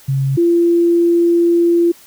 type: tone pair in turn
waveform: sine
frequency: 135.7 / 341.9 Hz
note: C#3 / F4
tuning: -36 / -37 cents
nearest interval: octave + major third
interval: 1599 cents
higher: second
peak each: -13 / -9 dBFS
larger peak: second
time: 0.08-0.37 / 0.37-1.92 s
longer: second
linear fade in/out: 10 ms
effects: white hiss -44 dBFS RMS until 2.06 s